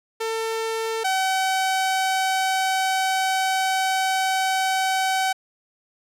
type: tone pair in turn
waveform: sawtooth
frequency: 448.5 / 760.3 Hz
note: A4 / F#5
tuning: +33 / +47 cents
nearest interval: major sixth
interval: 914 cents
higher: second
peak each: -20 / -16 dBFS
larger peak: second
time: 0.2-1.04 / 1.04-5.33 s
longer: second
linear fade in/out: 10 ms
effects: low-pass 12000 Hz 12 dB/octave